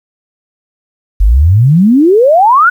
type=exponential sweep; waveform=sine; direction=up; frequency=44.79 to 1506 Hz; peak=-3 dBFS; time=1.2-2.7 s; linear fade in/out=10 ms; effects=7-bit